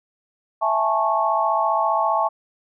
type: chord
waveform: sine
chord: A major seventh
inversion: second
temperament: just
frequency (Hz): 660 / 825 / 880 / 1100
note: E5 / G#5 / A5 / C#6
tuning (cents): +2 / -12 / 0 / -14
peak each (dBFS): -23 / -25 / -22 / -22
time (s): 0.61-2.29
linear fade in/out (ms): 20
effects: none